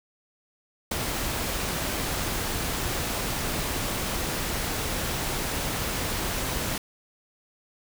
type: noise with ADSR envelope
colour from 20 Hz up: pink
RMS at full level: -25 dBFS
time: 0.91-6.78 s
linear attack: 8 ms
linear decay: 4 ms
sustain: -4 dB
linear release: 3 ms
effects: none